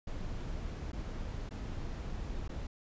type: noise with dropouts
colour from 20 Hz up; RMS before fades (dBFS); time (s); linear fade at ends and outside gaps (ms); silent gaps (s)
brown; -39; 0.07-2.67; 5; 0.919-0.93 / 1.492-1.508 / 2.479-2.492
effects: resampled to 16000 Hz